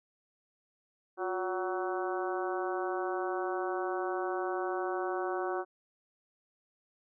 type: harmonic tone with a mistuned harmonic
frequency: 187.2 Hz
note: F#3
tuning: 20 cents sharp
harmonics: 2 / 3 / 4 / 5 / 6 / 7 / 8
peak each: -34 / -40 / -37 / -44 / -41 / -44 / -43 dBFS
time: 1.17-5.65 s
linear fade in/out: 50 ms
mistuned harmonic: 2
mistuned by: -60 cents
effects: none